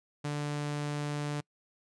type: tone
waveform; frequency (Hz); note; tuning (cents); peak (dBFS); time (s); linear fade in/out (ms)
sawtooth; 146.83; D3; 0; -28; 0.24-1.41; 10
effects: noise-tail reverb RT60 0.1 s tail -26 dB re dry + resampled to 22050 Hz